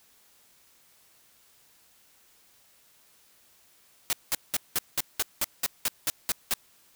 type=noise bursts; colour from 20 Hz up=white; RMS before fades=-26 dBFS; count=12; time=4.1-6.538 s; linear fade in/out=0 ms; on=29 ms; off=190 ms; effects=white hiss -61 dBFS RMS until 6.95 s